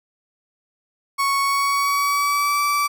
35% pulse tone with pitch glide, 1108.7 to 1158.5 Hz, C#6 to D6, 0 to -24 cents, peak -16 dBFS, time 1.18-2.88 s, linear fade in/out 20 ms, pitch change +76 cents, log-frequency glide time 1.41-2.6 s, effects none

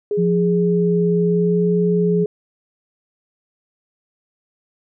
sine tone with pitch glide, 414.1 to 420.1 Hz, G#4 to G#4, -5 to +20 cents, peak -17 dBFS, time 0.11-2.26 s, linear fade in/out 2 ms, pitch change +25 cents, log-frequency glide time 0.37-1.61 s
sine tone with vibrato, 174.2 Hz, F3, 4 cents flat, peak -16 dBFS, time 0.17-2.25 s, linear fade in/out 20 ms, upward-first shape sine, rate 0.77 Hz, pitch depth 14 cents each way
effects none

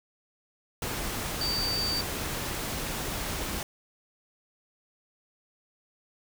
sine tone in noise, 4621 Hz, D8, 29 cents flat, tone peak -28 dBFS, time 1.41-2.01 s, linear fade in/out 2 ms, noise pink, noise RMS -33 dBFS, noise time 0.82-3.63 s, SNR +2 dB, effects none

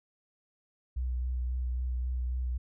sine tone with vibrato, 62.3 Hz, B1, 16 cents sharp, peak -29 dBFS, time 0.96-2.58 s, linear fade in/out 10 ms, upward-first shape sine, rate 3.7 Hz, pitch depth 21 cents each way, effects none

